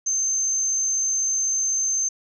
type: tone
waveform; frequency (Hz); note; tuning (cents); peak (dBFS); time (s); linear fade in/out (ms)
sine; 6272; G8; 0; -20; 0.06-2.09; 10
effects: none